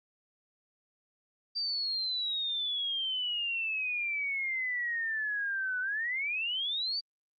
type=exponential two-way sweep; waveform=sine; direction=down then up; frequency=4698 to 1480 to 4698 Hz; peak=-30 dBFS; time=1.55-7.01 s; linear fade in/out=20 ms; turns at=5.8 s; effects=Opus 48 kbps